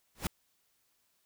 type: noise with exponential growth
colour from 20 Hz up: pink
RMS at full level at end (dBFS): -29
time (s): 0.15-0.27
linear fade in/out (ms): 2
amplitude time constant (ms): 26
effects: white hiss -74 dBFS RMS until 1.25 s